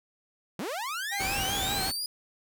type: linear sweep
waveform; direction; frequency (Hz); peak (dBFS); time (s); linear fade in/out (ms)
sawtooth; up; 150 to 4978; -28; 0.59-2.06; 2
type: tone with vibrato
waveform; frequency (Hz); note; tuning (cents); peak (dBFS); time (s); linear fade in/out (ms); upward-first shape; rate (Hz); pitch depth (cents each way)
sawtooth; 784; G5; 0; -29; 1.11-1.9; 20; triangle; 5.2; 57
type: noise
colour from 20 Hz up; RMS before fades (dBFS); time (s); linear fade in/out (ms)
pink; -34; 1.19-1.92; 20
effects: none